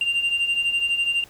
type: beating tone pair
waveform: sine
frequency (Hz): 2776 / 2788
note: F7 / F7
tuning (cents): -11 / -4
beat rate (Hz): 12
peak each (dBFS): -24 / -19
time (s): 0.01-1.24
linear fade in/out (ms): 2
effects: tanh soft clip ceiling -17 dBFS + pink hiss -50 dBFS RMS until 1.29 s